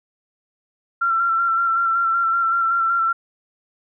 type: tone with vibrato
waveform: sine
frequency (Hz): 1359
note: F6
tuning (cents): -48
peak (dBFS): -16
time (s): 1.01-3.13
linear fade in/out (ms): 10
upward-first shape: square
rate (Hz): 5.3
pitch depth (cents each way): 24
effects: none